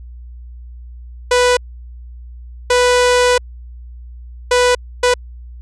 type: tone bursts at uneven times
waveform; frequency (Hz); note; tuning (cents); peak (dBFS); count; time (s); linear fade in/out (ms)
sawtooth; 493.9; B4; 0; -6; 4; 1.31-1.57 / 2.7-3.38 / 4.51-4.75 / 5.03-5.14; 5
effects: added 60 Hz sine -31 dBFS peak until 5.61 s + resampled to 22050 Hz